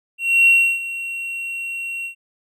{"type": "tone with ADSR envelope", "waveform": "triangle", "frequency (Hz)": 2736, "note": "F7", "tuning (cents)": -36, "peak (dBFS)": -6, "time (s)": [0.18, 2.15], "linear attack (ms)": 290, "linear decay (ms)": 320, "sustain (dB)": -17, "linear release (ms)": 100, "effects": ["tanh soft clip ceiling -5 dBFS"]}